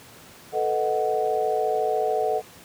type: chord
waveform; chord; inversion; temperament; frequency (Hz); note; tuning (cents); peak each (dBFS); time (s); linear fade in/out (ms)
sine; B dominant seventh; third; equal; 440 / 493.9 / 622.3 / 740; A4 / B4 / D#5 / F#5; 0 / 0 / 0 / 0; -25 / -30 / -28 / -25; 0.52-2.42; 50
effects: pink hiss -47 dBFS RMS until 2.64 s + high-pass 100 Hz 12 dB/octave